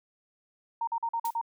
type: tone bursts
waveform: sine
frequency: 924 Hz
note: A#5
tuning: 16 cents flat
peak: -27 dBFS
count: 6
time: 0.81-1.414 s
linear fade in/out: 5 ms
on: 64 ms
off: 44 ms
type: noise with exponential decay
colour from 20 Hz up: blue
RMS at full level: -36 dBFS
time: 1.25-1.38 s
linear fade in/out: 2 ms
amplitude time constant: 28 ms
effects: none